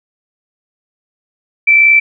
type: tone with amplitude modulation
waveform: sine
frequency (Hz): 2330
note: D7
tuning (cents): -14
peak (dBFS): -3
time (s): 1.67-2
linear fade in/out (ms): 10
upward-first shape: sine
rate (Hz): 61.6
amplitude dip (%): 35
effects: none